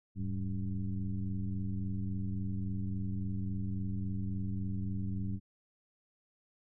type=tone with frequency modulation; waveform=sine; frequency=103 Hz; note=G#2; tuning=14 cents flat; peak=-32 dBFS; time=0.15-5.4 s; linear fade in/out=50 ms; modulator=91.2 Hz; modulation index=1.3; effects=none